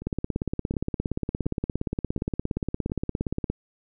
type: two click trains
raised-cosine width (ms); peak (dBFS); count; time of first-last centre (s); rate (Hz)
3; -13 / -24; 60 / 5; 0.07-3.5 / 0.02-2.898; 17.2 / 1.39
effects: none